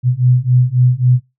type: beating tone pair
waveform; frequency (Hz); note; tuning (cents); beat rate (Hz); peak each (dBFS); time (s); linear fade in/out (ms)
sine; 123.47 / 127.17; B2 / C3; 0 / -49; 3.7; -13 / -12; 0.03-1.2; 50
effects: noise-tail reverb RT60 0.2 s tail -17 dB re dry